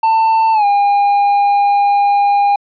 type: tone with pitch glide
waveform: triangle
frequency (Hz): 893 to 809.5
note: A5 to G#5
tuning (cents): +25 to -45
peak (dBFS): -7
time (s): 0.03-2.56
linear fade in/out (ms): 5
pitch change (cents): -170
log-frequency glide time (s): 0.53-0.65
effects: resampled to 11025 Hz